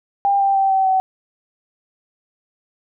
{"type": "tone with pitch steps", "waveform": "sine", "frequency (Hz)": [798, 787.9, 778, 768.2, 758.5], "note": ["G5", "G5", "G5", "G5", "F#5"], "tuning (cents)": [31, 9, -13, -35, 43], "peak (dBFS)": -13, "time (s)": [0.25, 1], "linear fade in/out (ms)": 0, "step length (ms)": 150, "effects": []}